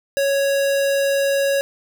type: tone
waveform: square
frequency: 554.4 Hz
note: C#5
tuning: in tune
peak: -17 dBFS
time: 0.17-1.61 s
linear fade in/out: 0 ms
effects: none